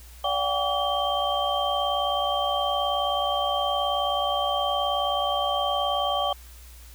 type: tone cluster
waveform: sine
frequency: 579 / 729 / 788 / 1142 / 3154 Hz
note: D5 / F#5 / G5 / D6 / G7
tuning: -25 / -26 / +9 / -49 / +10 cents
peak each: -29 dBFS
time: 0.24-6.33 s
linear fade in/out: 5 ms
effects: added 60 Hz sine -44 dBFS peak until 6.94 s + white hiss -51 dBFS RMS until 6.94 s